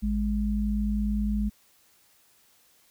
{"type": "tone pair together", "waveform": "sine", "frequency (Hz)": [54.9, 207.7], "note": ["A1", "G#3"], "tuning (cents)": [-3, 0], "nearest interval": "octave + major seventh", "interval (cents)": 2303, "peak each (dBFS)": [-27, -26], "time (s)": [0.02, 1.5], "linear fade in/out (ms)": 20, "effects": ["white hiss -62 dBFS RMS until 2.9 s"]}